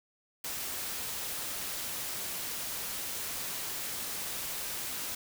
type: noise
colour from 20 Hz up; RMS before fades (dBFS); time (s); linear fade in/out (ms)
white; -37; 0.44-5.15; 5
effects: none